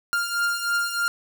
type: beating tone pair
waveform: 45% pulse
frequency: 1400 / 1403.2 Hz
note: F6 / F6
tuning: +4 / +8 cents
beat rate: 3.2 Hz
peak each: -24 / -28 dBFS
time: 0.13-1.08 s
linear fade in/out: 0 ms
effects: none

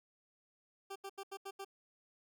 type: tone bursts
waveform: 20% pulse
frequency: 392 Hz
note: G4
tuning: in tune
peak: -38 dBFS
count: 6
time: 0.9-1.648 s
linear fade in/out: 10 ms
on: 58 ms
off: 80 ms
effects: none

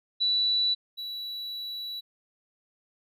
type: tone pair in turn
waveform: sine / triangle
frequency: 3951 / 3931 Hz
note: B7 / B7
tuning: 0 / -9 cents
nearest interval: unison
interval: 9 cents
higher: first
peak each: -22 / -32 dBFS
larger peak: first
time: 0.2-0.75 / 0.97-2.01 s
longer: second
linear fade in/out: 20 ms
effects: none

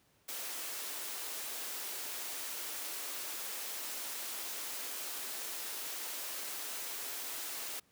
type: high-pass noise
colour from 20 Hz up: white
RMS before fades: -41 dBFS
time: 0.28-7.8 s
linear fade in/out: 10 ms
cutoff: 280 Hz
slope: 24 dB/octave
effects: pink hiss -70 dBFS RMS until 7.91 s + high-pass 80 Hz 12 dB/octave

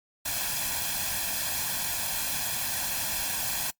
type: noise with comb filter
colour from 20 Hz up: white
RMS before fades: -30 dBFS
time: 0.25-3.71 s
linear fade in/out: 10 ms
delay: 1.2 ms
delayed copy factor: +0.7
effects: noise-tail reverb RT60 0.1 s tail -22 dB re dry + Opus 48 kbps

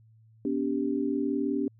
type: chord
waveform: sine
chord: G major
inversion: first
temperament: equal with one note detuned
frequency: 246.9 / 286.3 / 392 Hz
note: B3 / D4 / G4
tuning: 0 / -44 / 0 cents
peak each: -31 / -28 / -32 dBFS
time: 0.45-1.68 s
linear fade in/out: 2 ms
effects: added 111 Hz sine -55 dBFS peak until 1.79 s

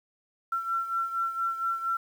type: beating tone pair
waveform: sine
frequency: 1352 / 1356.3 Hz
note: E6 / E6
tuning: +43 / +49 cents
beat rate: 4.3 Hz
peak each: -28 / -34 dBFS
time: 0.52-1.97 s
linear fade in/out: 5 ms
effects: 9-bit

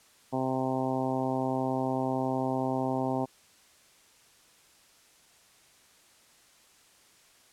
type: harmonic tone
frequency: 130.81 Hz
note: C3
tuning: in tune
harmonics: 1 / 2 / 3 / 4 / 5 / 6 / 7 / 8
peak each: -36 / -31 / -36 / -37 / -35 / -35 / -37 / -45 dBFS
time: 0.32-3.26 s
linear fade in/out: 20 ms
effects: white hiss -60 dBFS RMS until 7.52 s + low-pass 10000 Hz 12 dB/octave

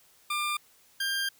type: tone pair in turn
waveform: 20% pulse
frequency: 1196 / 1596.5 Hz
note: D6 / G6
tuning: +31 / +31 cents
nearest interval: perfect fourth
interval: 500 cents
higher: second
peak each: -23 / -23 dBFS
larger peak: neither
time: 0.3-0.57 / 1-1.29 s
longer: second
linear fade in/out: 5 ms
effects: white hiss -61 dBFS RMS until 1.39 s

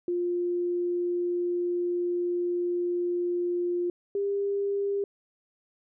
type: tone pair in turn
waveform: sine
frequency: 351.6 / 400.4 Hz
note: F4 / G4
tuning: +12 / +37 cents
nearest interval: major second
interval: 225 cents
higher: second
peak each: -25 dBFS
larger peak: neither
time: 0.08-3.9 / 4.15-5.04 s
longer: first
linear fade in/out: 2 ms
effects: none

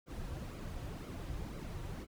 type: noise with flanger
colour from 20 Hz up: brown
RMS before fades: -43 dBFS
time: 0.06-2.07 s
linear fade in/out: 50 ms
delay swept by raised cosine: 1.1 to 4.9 ms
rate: 2 Hz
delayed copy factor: -0.65
effects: none

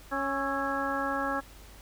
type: harmonic tone with a mistuned harmonic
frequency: 275.6 Hz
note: C#4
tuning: 10 cents flat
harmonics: 1 / 2 / 3 / 4 / 5 / 6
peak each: -35 / -35 / -35 / -35 / -35 / -35 dBFS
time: 0.11-1.41 s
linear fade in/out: 20 ms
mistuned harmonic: 5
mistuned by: -54 cents
effects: added 50 Hz sine -50 dBFS peak until 1.81 s + pink hiss -53 dBFS RMS until 1.81 s

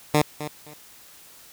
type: tone with echo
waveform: 10% pulse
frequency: 150 Hz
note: D3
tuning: 37 cents sharp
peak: -8 dBFS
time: 0.14-0.22 s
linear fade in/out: 5 ms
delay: 260 ms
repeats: 2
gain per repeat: -13 dB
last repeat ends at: 0.74 s
effects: white hiss -49 dBFS RMS until 1.52 s

